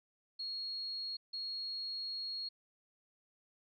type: tone bursts at uneven times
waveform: sine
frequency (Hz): 4300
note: C8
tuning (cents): +47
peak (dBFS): -38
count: 2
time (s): 0.39-1.17 / 1.33-2.49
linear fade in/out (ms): 10
effects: none